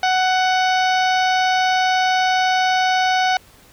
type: harmonic tone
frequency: 744 Hz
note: F#5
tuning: 9 cents sharp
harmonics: 1 / 2 / 3 / 4 / 5 / 6 / 7 / 8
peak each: -16 / -22 / -26 / -28 / -30 / -32 / -33 / -34 dBFS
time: 0.03-3.37 s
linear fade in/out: 2 ms
effects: pink hiss -49 dBFS RMS until 3.72 s